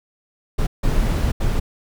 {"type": "noise bursts at uneven times", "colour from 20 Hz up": "brown", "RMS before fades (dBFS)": -18, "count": 3, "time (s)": [[0.58, 0.67], [0.83, 1.32], [1.4, 1.6]], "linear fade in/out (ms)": 10, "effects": []}